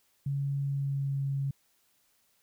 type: tone with pitch glide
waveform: sine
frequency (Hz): 139.7 to 138.02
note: C#3 to C#3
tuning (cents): +14 to -7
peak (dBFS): -28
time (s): 0.26-1.51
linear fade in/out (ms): 5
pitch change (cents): -21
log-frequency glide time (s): 0.6-1.2
effects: white hiss -70 dBFS RMS until 2.42 s